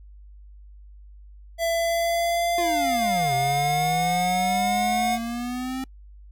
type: tone with pitch glide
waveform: square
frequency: 669 to 725.3 Hz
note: E5 to F#5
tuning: +25 to -35 cents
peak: -22 dBFS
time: 1.58-5.19 s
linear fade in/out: 50 ms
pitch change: +140 cents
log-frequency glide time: 1.7-3.96 s
type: linear two-way sweep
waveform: square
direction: down then up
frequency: 355.1 to 130 to 264.4 Hz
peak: -28 dBFS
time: 2.58-5.84 s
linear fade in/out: 2 ms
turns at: 3.34 s
effects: noise-tail reverb RT60 0.1 s tail -26 dB re dry + added 50 Hz sine -43 dBFS peak until 6.31 s